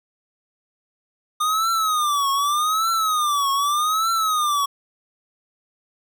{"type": "tone with vibrato", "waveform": "square", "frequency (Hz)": 1217, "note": "D#6", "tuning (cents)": -39, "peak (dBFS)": -19, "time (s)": [1.4, 4.66], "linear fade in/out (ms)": 10, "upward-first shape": "triangle", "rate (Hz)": 0.83, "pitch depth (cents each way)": 190, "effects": []}